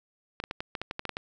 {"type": "clicks", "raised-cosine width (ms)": 0.3, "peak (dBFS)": -17, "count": 11, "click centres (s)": [0.401, 0.439, 0.511, 0.605, 0.752, 0.816, 0.911, 0.994, 1.053, 1.093, 1.169], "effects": []}